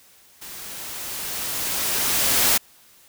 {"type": "noise with level ramp", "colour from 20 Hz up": "white", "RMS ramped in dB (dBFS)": [-38, -17], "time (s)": [0.41, 2.58], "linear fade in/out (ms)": 10, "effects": ["white hiss -53 dBFS RMS until 3.08 s"]}